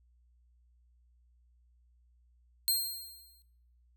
15% pulse tone with exponential decay, 4197 Hz, C8, 5 cents sharp, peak -18 dBFS, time 2.68-3.42 s, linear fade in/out 0 ms, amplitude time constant 160 ms, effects noise-tail reverb RT60 0.7 s tail -18 dB re dry + added 60 Hz sine -63 dBFS peak until 3.96 s

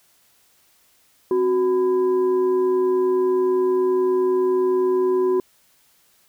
sine tone with frequency modulation, 370.8 Hz, F#4, 4 cents sharp, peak -16 dBFS, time 1.31-5.4 s, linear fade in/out 2 ms, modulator 632 Hz, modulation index 0.4, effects white hiss -59 dBFS RMS until 6.28 s

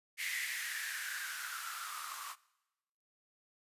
violet noise with band-pass filter sweep, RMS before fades -41 dBFS, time 0.17-2.36 s, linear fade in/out 50 ms, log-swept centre 2100 to 1100 Hz, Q 8.2, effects noise-tail reverb RT60 1.0 s tail -22 dB re dry + resampled to 32000 Hz

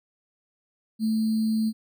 sine tone with sample-and-hold, 220 Hz, A3, in tune, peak -21 dBFS, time 0.99-1.73 s, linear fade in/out 50 ms, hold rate 4410 Hz, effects none

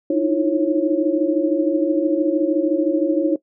sine tone cluster, 304.1 / 317.4 / 343.4 / 548 Hz, D#4 / D#4 / F4 / C#5, -40 / +35 / -29 / -20 cents, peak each -21 / -20 / -22 / -21 dBFS, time 0.1-3.36 s, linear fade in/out 5 ms, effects noise-tail reverb RT60 0.1 s tail -19 dB re dry

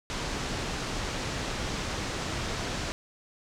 pink low-pass noise, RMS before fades -33 dBFS, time 0.1-2.92 s, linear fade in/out 0 ms, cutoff 7100 Hz, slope 24 dB/octave, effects none

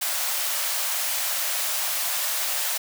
white high-pass noise, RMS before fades -26 dBFS, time 0.01-2.78 s, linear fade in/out 10 ms, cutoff 530 Hz, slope 96 dB/octave, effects none

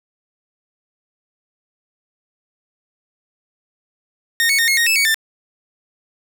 sawtooth tone with pitch steps, 1844 / 2213 / 1840 / 2161 / 1864 / 2625 / 2242 / 1783 Hz, A#6 / C#7 / A#6 / C#7 / A#6 / E7 / C#7 / A6, -19 / -3 / -23 / -45 / -1 / -8 / +19 / +22 cents, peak -10 dBFS, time 4.4-5.144 s, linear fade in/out 0 ms, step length 93 ms, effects none

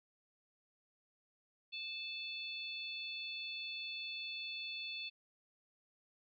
harmonic tone, 875 Hz, A5, 10 cents flat, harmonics 3 / 4 / 5, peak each -44 / -46 / -48 dBFS, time 1.72-5.1 s, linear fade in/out 20 ms, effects none

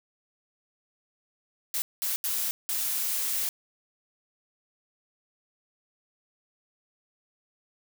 blue noise bursts at uneven times, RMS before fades -29 dBFS, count 4, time 1.74-1.82 / 2.02-2.16 / 2.24-2.51 / 2.69-3.49 s, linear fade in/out 0 ms, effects none

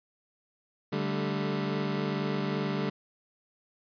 25% pulse chord, D suspended fourth, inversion none, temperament equal with one note detuned, 146.83 / 196 / 218.4 Hz, D3 / G3 / A3, 0 / 0 / -13 cents, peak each -29 / -28 / -32 dBFS, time 0.92-2.9 s, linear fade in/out 10 ms, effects resampled to 11025 Hz

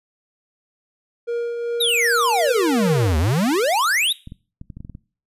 triangle tone with tremolo, 471.8 Hz, A#4, 21 cents sharp, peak -18 dBFS, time 1.27-3.13 s, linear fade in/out 20 ms, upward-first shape triangle, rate 2.6 Hz, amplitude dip 40%
square exponential two-way sweep, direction down then up, 3951 to 73.42 to 3951 Hz, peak -17 dBFS, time 1.8-4.13 s, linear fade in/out 10 ms, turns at 3.18 s
clicks, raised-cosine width 5 ms, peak -23 dBFS, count 9, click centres 4.274 / 4.321 / 4.614 / 4.702 / 4.77 / 4.805 / 4.849 / 4.897 / 4.951 s
effects noise-tail reverb RT60 0.4 s tail -21 dB re dry + resampled to 32000 Hz

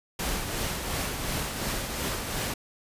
pink noise with tremolo, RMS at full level -29 dBFS, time 0.19-2.54 s, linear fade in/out 5 ms, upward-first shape triangle, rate 2.8 Hz, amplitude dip 45%, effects resampled to 32000 Hz

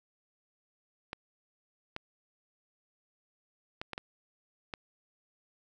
clicks, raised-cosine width 0.3 ms, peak -21 dBFS, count 6, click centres 1.131 / 1.964 / 3.815 / 3.933 / 3.979 / 4.738 s, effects none

